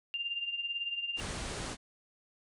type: tone with tremolo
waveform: sine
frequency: 2794 Hz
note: F7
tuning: in tune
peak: -30 dBFS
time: 0.14-1.2 s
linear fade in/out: 0 ms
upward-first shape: triangle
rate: 18 Hz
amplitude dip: 75%
type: low-pass noise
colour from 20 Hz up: pink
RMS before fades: -39 dBFS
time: 1.16-1.77 s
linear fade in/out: 50 ms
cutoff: 10000 Hz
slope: 96 dB/octave
effects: none